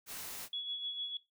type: noise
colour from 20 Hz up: white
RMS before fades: -44 dBFS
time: 0.06-0.49 s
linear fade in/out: 50 ms
type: tone with tremolo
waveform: sine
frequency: 3373 Hz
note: G#7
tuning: 26 cents sharp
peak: -34 dBFS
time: 0.53-1.17 s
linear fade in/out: 2 ms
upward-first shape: sine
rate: 6.6 Hz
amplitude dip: 50%
effects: noise-tail reverb RT60 0.2 s tail -18 dB re dry